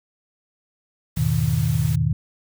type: band-stop noise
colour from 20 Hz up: white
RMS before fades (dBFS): -37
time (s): 1.16-1.96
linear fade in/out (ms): 10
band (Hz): 160 to 230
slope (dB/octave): 96
type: chord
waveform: sine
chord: E major seventh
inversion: none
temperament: equal with one note detuned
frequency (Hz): 82.41 / 104.49 / 123.47 / 155.56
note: E2 / G#2 / B2 / D#3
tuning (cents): 0 / +11 / 0 / 0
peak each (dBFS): -26 / -26 / -22 / -21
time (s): 1.17-2.13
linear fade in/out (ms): 5
effects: none